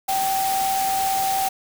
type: tone in noise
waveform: sine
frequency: 773 Hz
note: G5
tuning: 24 cents flat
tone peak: -20 dBFS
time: 0.08-1.49 s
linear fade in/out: 10 ms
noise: white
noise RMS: -28 dBFS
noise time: 0.08-1.49 s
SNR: +5 dB
effects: none